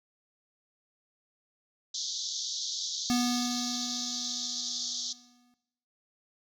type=band-pass noise; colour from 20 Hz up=white; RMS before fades=-35 dBFS; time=1.94-5.13 s; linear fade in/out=5 ms; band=3400 to 6600 Hz; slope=96 dB/octave
type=tone with exponential decay; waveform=square; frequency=244.5 Hz; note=B3; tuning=17 cents flat; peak=-25 dBFS; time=3.1-5.54 s; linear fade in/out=0 ms; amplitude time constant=530 ms
effects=noise-tail reverb RT60 0.8 s tail -17 dB re dry